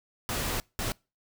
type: noise bursts at uneven times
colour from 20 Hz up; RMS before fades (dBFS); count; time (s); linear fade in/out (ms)
pink; -31; 2; 0.29-0.6 / 0.79-0.92; 0
effects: noise-tail reverb RT60 0.3 s tail -26 dB re dry